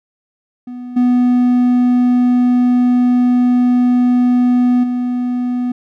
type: tone with level steps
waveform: triangle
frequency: 246.9 Hz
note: B3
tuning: in tune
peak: -23 / -7 / -13 dBFS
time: 0.67-5.72 s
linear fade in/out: 5 ms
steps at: 0.96 / 4.83 s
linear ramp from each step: 10 ms
effects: none